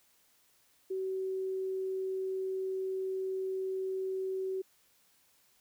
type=tone; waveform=sine; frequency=379.3 Hz; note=F#4; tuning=43 cents sharp; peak=-32 dBFS; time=0.9-4.62 s; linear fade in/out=10 ms; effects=white hiss -68 dBFS RMS until 5.6 s